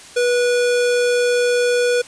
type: tone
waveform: square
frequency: 487.5 Hz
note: B4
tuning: 23 cents flat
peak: -15 dBFS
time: 0.16-2.02 s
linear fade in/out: 10 ms
effects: white hiss -40 dBFS RMS until 2.07 s + resampled to 22050 Hz